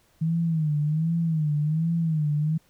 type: tone with vibrato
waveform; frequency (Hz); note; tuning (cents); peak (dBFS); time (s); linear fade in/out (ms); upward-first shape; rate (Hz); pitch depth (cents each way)
sine; 157.6; D#3; +23; -21; 0.21-2.58; 10; sine; 1.3; 110
effects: pink hiss -63 dBFS RMS until 2.69 s